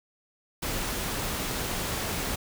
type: noise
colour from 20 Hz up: pink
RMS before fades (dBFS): -31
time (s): 0.62-2.36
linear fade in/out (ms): 10
effects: none